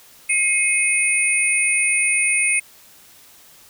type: tone cluster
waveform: sine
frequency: 2168 / 2528 / 9240 Hz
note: C#7 / D#7 / D9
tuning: -39 / +27 / -29 cents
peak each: -20 dBFS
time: 0.29-2.6 s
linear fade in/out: 10 ms
effects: white hiss -48 dBFS RMS until 3.69 s